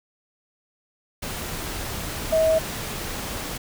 sine tone in noise, 640 Hz, D#5, 49 cents sharp, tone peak -16 dBFS, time 2.32-2.59 s, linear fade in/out 10 ms, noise pink, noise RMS -31 dBFS, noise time 1.22-3.58 s, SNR +12 dB, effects none

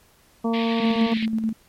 harmonic tone, 229 Hz, A#3, 31 cents flat, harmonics 1 / 2 / 3 / 4 / 5, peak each -21 / -27 / -31 / -33 / -35 dBFS, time 0.44-1.14 s, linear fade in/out 10 ms
pink band-pass noise, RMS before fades -33 dBFS, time 0.53-1.26 s, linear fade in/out 10 ms, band 1900 to 4100 Hz, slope 48 dB/octave
sine tone with tremolo, 221.8 Hz, A3, 14 cents sharp, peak -19 dBFS, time 0.8-1.53 s, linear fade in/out 5 ms, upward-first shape square, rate 9.4 Hz, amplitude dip 45%
effects pink hiss -57 dBFS RMS until 1.68 s + MP3 64 kbps

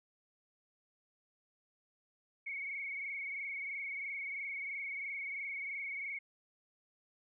sine tone with frequency modulation, 2217 Hz, C#7, in tune, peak -38 dBFS, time 2.46-6.19 s, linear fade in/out 10 ms, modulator 23 Hz, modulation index 3.1, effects none

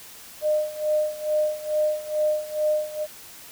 sine tone with tremolo, 609 Hz, D#5, 37 cents flat, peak -18 dBFS, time 0.41-3.07 s, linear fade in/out 50 ms, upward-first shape sine, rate 2.3 Hz, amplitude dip 85%, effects white hiss -44 dBFS RMS until 3.51 s

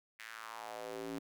square tone with high-pass filter sweep, 56 Hz, A1, 31 cents sharp, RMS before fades -45 dBFS, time 0.19-1.19 s, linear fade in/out 10 ms, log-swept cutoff 2000 to 260 Hz, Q 2.8, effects none

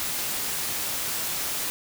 white noise, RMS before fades -29 dBFS, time 0-1.7 s, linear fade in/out 0 ms, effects none

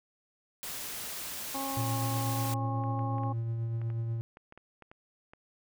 white noise, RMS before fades -39 dBFS, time 0.63-2.54 s, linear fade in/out 0 ms
harmonic tone, 271.9 Hz, C#4, 33 cents flat, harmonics 1 / 2 / 3 / 4, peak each -38 / -43 / -37 / -40 dBFS, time 1.54-3.33 s, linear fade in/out 10 ms
triangle tone with tremolo, 114.9 Hz, A#2, 25 cents flat, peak -27 dBFS, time 1.77-4.21 s, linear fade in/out 0 ms, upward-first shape triangle, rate 8.2 Hz, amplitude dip 30%
clicks, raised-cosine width 0.5 ms, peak -35 dBFS, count 12, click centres 2.838 / 2.992 / 3.183 / 3.235 / 3.816 / 3.902 / 4.371 / 4.524 / 4.576 / 4.823 / 4.915 / 5.335 s
effects none

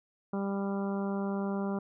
harmonic tone, 197.8 Hz, G3, 16 cents sharp, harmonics 1 / 2 / 3 / 4 / 5 / 6 / 7, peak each -31 / -37 / -41 / -43 / -45 / -47 / -48 dBFS, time 0.33-1.79 s, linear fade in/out 5 ms, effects none

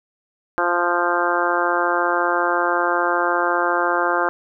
harmonic tone, 174.61 Hz, F3, in tune, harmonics 2 / 3 / 4 / 5 / 6 / 7 / 8 / 9, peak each -25 / -25 / -25 / -25 / -25 / -25 / -25 / -25 dBFS, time 0.58-4.29 s, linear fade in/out 0 ms, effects none

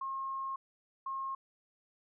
sine tone bursts at uneven times, 1075 Hz, C6, 47 cents sharp, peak -35 dBFS, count 2, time 0.01-0.56 / 1.06-1.35 s, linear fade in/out 5 ms, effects none

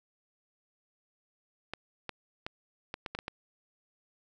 clicks, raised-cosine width 0.3 ms, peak -20 dBFS, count 8, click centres 1.736 / 2.093 / 2.465 / 2.941 / 3.062 / 3.15 / 3.189 / 3.281 s, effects none

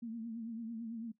sine tone with vibrato, 228.2 Hz, A#3, 37 cents flat, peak -39 dBFS, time 0.02-1.12 s, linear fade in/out 10 ms, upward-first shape triangle, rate 9 Hz, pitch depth 74 cents each way, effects noise-tail reverb RT60 0.1 s tail -17 dB re dry

